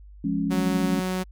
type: chord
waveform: sine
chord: Db major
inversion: first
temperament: just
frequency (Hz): 173.24 / 207.9 / 277.2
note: F3 / Ab3 / Db4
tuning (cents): -14 / +2 / 0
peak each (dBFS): -28 / -27 / -26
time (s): 0.24-1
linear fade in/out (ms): 5
type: tone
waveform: sawtooth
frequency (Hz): 185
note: F#3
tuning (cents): 0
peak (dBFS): -21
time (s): 0.5-1.24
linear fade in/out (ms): 20
effects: added 50 Hz sine -43 dBFS peak until 1.31 s